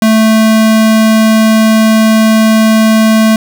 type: tone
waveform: square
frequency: 220 Hz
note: A3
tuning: in tune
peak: -5 dBFS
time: 0.02-3.36 s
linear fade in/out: 2 ms
effects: none